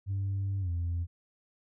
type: tone with pitch glide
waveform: sine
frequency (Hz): 98 to 85.81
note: G2 to F2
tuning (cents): 0 to -30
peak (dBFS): -27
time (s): 0.06-1.07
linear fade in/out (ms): 50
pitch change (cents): -230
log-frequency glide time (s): 0.6-0.7
effects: tanh soft clip ceiling -27 dBFS